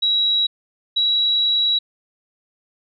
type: tone pair in turn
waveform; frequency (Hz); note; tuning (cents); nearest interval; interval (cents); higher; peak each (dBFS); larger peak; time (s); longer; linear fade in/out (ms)
sine; 3875 / 3890; B7 / B7; -34 / -27; unison; 7; second; -15; neither; 0.02-0.47 / 0.96-1.79; second; 10
effects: none